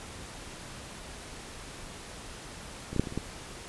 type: clicks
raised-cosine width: 3 ms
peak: -24 / -18 / -10 / -29 / -23 / -27 / -17 dBFS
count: 7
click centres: 2.93 / 2.963 / 2.996 / 3.038 / 3.072 / 3.124 / 3.176 s
effects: pink hiss -44 dBFS RMS until 3.68 s + resampled to 24000 Hz